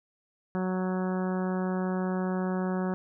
harmonic tone, 185.2 Hz, F#3, 2 cents sharp, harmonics 1 / 2 / 3 / 4 / 5 / 6 / 7 / 8 / 9, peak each -28 / -34 / -38 / -40 / -42 / -44 / -45 / -46 / -47 dBFS, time 0.55-2.94 s, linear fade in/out 0 ms, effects none

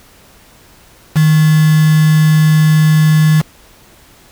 sine tone with quantisation, 155.6 Hz, D#3, in tune, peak -6 dBFS, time 1.15-3.42 s, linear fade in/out 20 ms, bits 3, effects pink hiss -44 dBFS RMS until 4.31 s

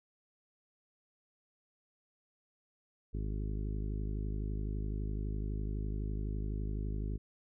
harmonic tone, 51.91 Hz, G#1, in tune, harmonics 1 / 2 / 3 / 4 / 5 / 6 / 7 / 8, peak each -35 / -41 / -45 / -47 / -49 / -51 / -52 / -53 dBFS, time 3.13-7.18 s, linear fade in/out 20 ms, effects none

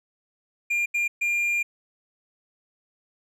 triangle tone bursts at uneven times, 2400 Hz, D7, 37 cents sharp, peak -20 dBFS, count 3, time 0.7-0.86 / 0.94-1.08 / 1.21-1.63 s, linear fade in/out 10 ms, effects none

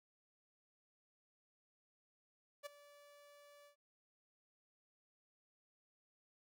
sawtooth tone with ADSR envelope, 579 Hz, D5, 25 cents flat, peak -39 dBFS, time 2.63-3.76 s, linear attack 31 ms, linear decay 12 ms, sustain -18 dB, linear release 100 ms, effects none

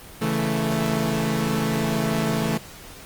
sawtooth chord, A major, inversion first, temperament equal, 138.59 / 164.81 / 220 Hz, C#3 / E3 / A3, 0 / 0 / 0 cents, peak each -24 / -22 / -20 dBFS, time 0.21-2.58 s, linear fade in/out 10 ms, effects pink hiss -42 dBFS RMS until 3.05 s + Opus 24 kbps

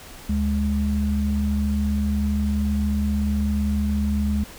sine tone pair together, 73.43 / 207.7 Hz, D2 / G#3, 0 / 0 cents, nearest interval octave + tritone, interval 1800 cents, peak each -22 dBFS, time 0.29-4.44 s, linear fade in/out 5 ms, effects pink hiss -42 dBFS RMS until 4.58 s

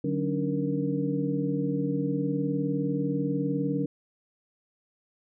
sine tone cluster, 148.2 / 187.4 / 280.9 / 300.8 / 470.3 Hz, D3 / F#3 / C#4 / D4 / A#4, +16 / +22 / +23 / +42 / +15 cents, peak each -31 / -32 / -29 / -35 / -33 dBFS, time 0.04-3.86 s, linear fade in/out 5 ms, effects none

